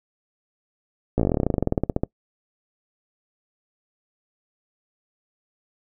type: slowing click train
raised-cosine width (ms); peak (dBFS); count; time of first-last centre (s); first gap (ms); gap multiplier
2; -7; 24; 1.18-2.035; 16; 1.07
effects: noise-tail reverb RT60 0.1 s tail -25 dB re dry